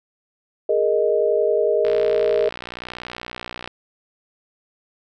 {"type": "chord", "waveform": "sine", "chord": "Ab suspended second", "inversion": "none", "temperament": "equal", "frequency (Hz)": [415.3, 466.2, 622.3], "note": ["Ab4", "Bb4", "Eb5"], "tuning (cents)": [0, 0, 0], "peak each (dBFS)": -20, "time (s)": [0.69, 2.49], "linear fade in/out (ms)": 5}
{"type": "click train", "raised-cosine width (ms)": 0.3, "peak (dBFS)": -15, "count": 112, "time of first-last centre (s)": [1.85, 3.676], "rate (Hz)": 60.8}
{"effects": []}